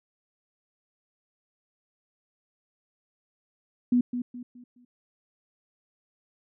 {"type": "tone with echo", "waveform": "sine", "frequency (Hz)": 245.3, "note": "B3", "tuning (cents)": -12, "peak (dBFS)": -18, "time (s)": [3.92, 4.01], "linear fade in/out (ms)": 5, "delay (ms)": 210, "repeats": 4, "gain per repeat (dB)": -9, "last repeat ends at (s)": 4.85, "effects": []}